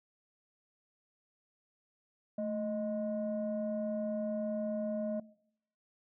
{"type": "tone pair together", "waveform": "sine", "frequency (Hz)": [219.1, 622.3], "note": ["A3", "D#5"], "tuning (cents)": [-7, 0], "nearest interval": "octave + tritone", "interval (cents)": 1807, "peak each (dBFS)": [-35, -34], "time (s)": [2.38, 5.2], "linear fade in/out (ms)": 5, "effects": ["noise-tail reverb RT60 0.7 s tail -22 dB re dry", "tanh soft clip ceiling -27 dBFS"]}